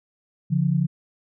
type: tone pair together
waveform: sine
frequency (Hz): 142.3 / 173.4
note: C#3 / F3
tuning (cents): +46 / -12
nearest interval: minor third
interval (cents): 342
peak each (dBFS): -21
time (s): 0.5-0.87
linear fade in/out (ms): 20
effects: none